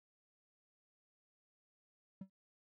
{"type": "tone with exponential decay", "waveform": "triangle", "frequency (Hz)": 191.4, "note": "G3", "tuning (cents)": -41, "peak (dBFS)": -39, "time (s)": [2.21, 2.3], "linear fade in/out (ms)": 5, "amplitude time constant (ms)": 18, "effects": []}